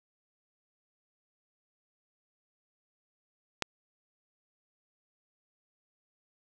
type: click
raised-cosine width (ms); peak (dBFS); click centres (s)
0.2; -11; 3.623
effects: none